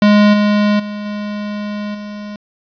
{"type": "tone with level steps", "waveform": "square", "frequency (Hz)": 207.7, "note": "G#3", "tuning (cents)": 0, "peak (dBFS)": [-7, -11, -23, -21, -26], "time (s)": [0.02, 2.36], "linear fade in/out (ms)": 2, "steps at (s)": [0.33, 0.79, 1.05, 1.94], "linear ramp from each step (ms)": 10, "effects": ["resampled to 11025 Hz", "8-bit"]}